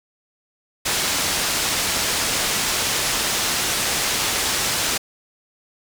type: low-pass noise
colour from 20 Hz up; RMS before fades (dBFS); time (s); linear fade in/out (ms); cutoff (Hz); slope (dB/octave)
white; -22; 0.85-4.98; 10; 7700; 12
effects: none